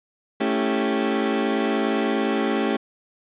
30% pulse chord, A dominant seventh, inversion none, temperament equal with one note detuned, 220 / 277.2 / 329.6 / 390.2 Hz, A3 / C#4 / E4 / G4, 0 / 0 / 0 / -8 cents, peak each -22 / -23 / -27 / -23 dBFS, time 0.4-2.77 s, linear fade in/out 10 ms, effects resampled to 8000 Hz + 9-bit

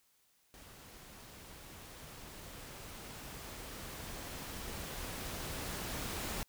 pink noise with level ramp, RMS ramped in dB -55 to -39 dBFS, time 0.54-6.43 s, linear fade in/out 0 ms, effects white hiss -72 dBFS RMS until 6.48 s

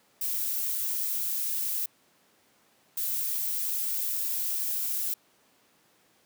violet noise bursts at uneven times, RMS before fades -30 dBFS, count 2, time 0.21-1.86 / 2.97-5.14 s, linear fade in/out 5 ms, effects pink hiss -64 dBFS RMS until 6.25 s + high-pass 200 Hz 12 dB/octave

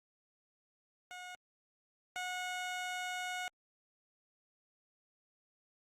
15% pulse tone pair in turn, 725 / 728.7 Hz, F#5 / F#5, -35 / -27 cents, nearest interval unison, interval 8 cents, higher second, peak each -39 / -31 dBFS, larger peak second, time 1.11-1.35 / 2.16-3.48 s, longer second, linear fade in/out 0 ms, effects low-pass 9000 Hz 12 dB/octave + Opus 48 kbps

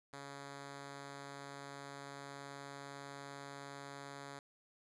5% pulse tone, 140.2 Hz, C#3, 20 cents sharp, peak -36 dBFS, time 0.13-4.39 s, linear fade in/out 2 ms, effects resampled to 22050 Hz + 13-bit

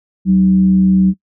sine tone with frequency modulation, 188.8 Hz, F#3, 35 cents sharp, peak -7 dBFS, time 0.25-1.14 s, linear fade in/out 50 ms, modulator 117 Hz, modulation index 0.31, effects noise-tail reverb RT60 0.1 s tail -23 dB re dry + high-pass 80 Hz 12 dB/octave

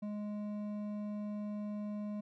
sine tone with hard clipping, 208.4 Hz, G#3, 6 cents sharp, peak -39 dBFS, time 0.02-2.21 s, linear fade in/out 10 ms, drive 8 dB, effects none

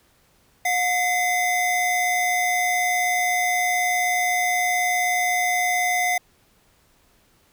square tone pair together, 721 / 2044 Hz, F#5 / C7, -45 / -41 cents, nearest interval octave + tritone, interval 1804 cents, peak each -23 dBFS, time 0.65-6.18 s, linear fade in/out 5 ms, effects pink hiss -60 dBFS RMS until 7.52 s

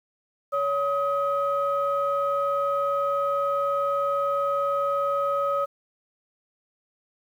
sine tone pair together, 563 / 1265.8 Hz, C#5 / D#6, +27 / +29 cents, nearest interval octave + major second, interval 1402 cents, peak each -24 dBFS, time 0.52-5.66 s, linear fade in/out 20 ms, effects tanh soft clip ceiling -15 dBFS + 9-bit

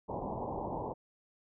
white low-pass noise, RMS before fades -38 dBFS, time 0.08-0.94 s, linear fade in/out 20 ms, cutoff 1000 Hz, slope 96 dB/octave, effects none

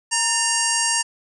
harmonic tone with a mistuned harmonic, 932.3 Hz, A#5, in tune, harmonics 1 / 2 / 3 / 5 / 6 / 7 / 8 / 9 / 10, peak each -27 / -27 / -27 / -27 / -27 / -27 / -27 / -27 / -27 dBFS, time 0.11-1.03 s, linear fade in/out 20 ms, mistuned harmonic 2, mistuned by -61 cents, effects none

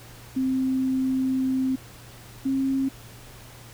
sine tone pair in turn, 261.6 / 268.3 Hz, C4 / C4, 0 / +44 cents, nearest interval unison, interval 44 cents, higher second, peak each -21 dBFS, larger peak neither, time 0.36-1.76 / 2.45-2.89 s, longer first, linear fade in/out 10 ms, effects added 118 Hz sine -47 dBFS peak until 3.73 s + pink hiss -47 dBFS RMS until 3.73 s

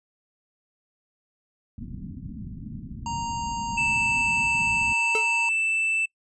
white low-pass noise, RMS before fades -37 dBFS, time 1.78-4.93 s, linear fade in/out 2 ms, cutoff 250 Hz, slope 48 dB/octave
harmonic tone, 932.3 Hz, A#5, in tune, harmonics 1 / 3 / 5 / 7 / 8, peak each -28 / -40 / -44 / -43 / -42 dBFS, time 3.06-5.49 s, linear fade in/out 2 ms
triangle tone, 2648 Hz, E7, 7 cents sharp, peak -20 dBFS, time 3.77-6.06 s, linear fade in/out 10 ms
square tone with exponential decay, 438 Hz, A4, 8 cents flat, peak -23 dBFS, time 5.15-5.3 s, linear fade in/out 1 ms, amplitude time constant 31 ms
effects noise-tail reverb RT60 0.1 s tail -25 dB re dry + resampled to 24000 Hz

